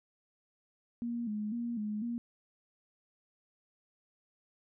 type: tone with vibrato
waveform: sine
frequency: 223.3 Hz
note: A3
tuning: 26 cents sharp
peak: -33 dBFS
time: 1.02-2.18 s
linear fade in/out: 0 ms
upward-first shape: square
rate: 2 Hz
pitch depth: 99 cents each way
effects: none